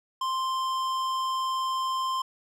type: tone with tanh clipping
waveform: sine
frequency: 1046.5 Hz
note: C6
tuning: in tune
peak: -28 dBFS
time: 0.21-2.22 s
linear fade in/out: 5 ms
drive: 15 dB
effects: none